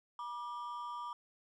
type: ring-modulated tone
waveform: triangle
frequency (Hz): 1077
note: C6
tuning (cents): +50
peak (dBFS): -35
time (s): 0.19-1.13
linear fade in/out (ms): 2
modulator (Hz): 111
effects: resampled to 22050 Hz + 12-bit